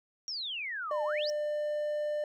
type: exponential two-way sweep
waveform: sine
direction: down then up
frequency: 5710 to 828 to 5710 Hz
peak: -34 dBFS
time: 0.28-1.3 s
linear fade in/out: 0 ms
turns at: 1.04 s
type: tone with pitch glide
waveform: triangle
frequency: 601 to 597.2 Hz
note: D5 to D5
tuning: +40 to +29 cents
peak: -28 dBFS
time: 0.91-2.24 s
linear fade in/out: 2 ms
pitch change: -11 cents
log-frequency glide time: 1.09-1.34 s
effects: none